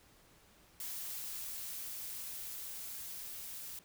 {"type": "noise with level ramp", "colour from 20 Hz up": "blue", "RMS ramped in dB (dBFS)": [-42, -46], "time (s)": [0.8, 3.79], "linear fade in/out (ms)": 2, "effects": ["pink hiss -64 dBFS RMS until 3.84 s"]}